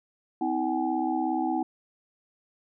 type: tone cluster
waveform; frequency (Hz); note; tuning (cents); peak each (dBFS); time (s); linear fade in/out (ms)
sine; 256.9 / 321.9 / 759 / 836; C4 / E4 / F#5 / G#5; -32 / -41 / +44 / +11; -31 / -28 / -30 / -33; 0.41-1.63; 5
effects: none